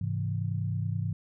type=chord; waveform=sine; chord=Ab augmented; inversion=none; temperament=equal with one note detuned; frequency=103.83 / 133.25 / 164.81 Hz; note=Ab2 / C3 / E3; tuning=0 / +32 / 0 cents; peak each=-30 / -34 / -34 dBFS; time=0.01-1.13 s; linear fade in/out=5 ms; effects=none